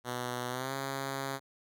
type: tone with pitch glide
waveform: 5% pulse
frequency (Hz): 123.47 to 136.21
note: B2 to C#3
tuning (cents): 0 to -30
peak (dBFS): -23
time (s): 0.04-1.4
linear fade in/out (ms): 50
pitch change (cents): +170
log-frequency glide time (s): 0.48-0.74
effects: none